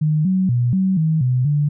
sine tone with pitch steps, 153.4 / 187.6 / 121.7 / 189.6 / 158.6 / 126.4 / 146.8 Hz, D#3 / F#3 / B2 / F#3 / D#3 / B2 / D3, -24 / +24 / -25 / +43 / +33 / +41 / 0 cents, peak -14 dBFS, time 0.01-1.69 s, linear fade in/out 10 ms, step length 240 ms, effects none

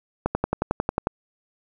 click train, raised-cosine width 1 ms, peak -7 dBFS, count 10, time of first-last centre 0.26-1.071 s, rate 11.1 Hz, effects none

